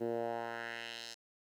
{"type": "tone with band-pass filter sweep", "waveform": "10% pulse", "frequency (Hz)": 116.54, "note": "A#2", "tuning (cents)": 0, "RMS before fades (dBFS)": -40, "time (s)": [0, 1.15], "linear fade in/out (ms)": 20, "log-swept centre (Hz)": [350, 5400], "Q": 1.8, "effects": ["11-bit"]}